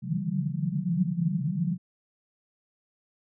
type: band-pass noise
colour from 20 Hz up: white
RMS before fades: -28 dBFS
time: 0.02-1.78 s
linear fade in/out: 10 ms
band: 140 to 190 Hz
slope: 96 dB/octave
effects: none